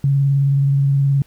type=tone with vibrato; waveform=sine; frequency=138.9 Hz; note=C#3; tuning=4 cents sharp; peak=-12 dBFS; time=0.04-1.22 s; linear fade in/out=2 ms; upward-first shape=sine; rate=19 Hz; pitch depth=24 cents each way; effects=pink hiss -54 dBFS RMS until 1.26 s